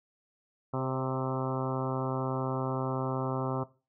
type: harmonic tone with a mistuned harmonic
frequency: 130.81 Hz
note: C3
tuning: in tune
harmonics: 1 / 2 / 3 / 4 / 5 / 6 / 7 / 8 / 9 / 10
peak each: -33 / -36 / -38 / -39 / -40 / -41 / -41 / -42 / -43 / -43 dBFS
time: 0.73-3.64 s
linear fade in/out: 10 ms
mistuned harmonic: 4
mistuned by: +19 cents
effects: noise-tail reverb RT60 0.3 s tail -17 dB re dry